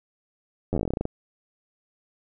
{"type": "slowing click train", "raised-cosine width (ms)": 2, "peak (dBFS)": -13, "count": 15, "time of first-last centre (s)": [0.73, 1.054], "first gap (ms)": 10, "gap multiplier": 1.12, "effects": []}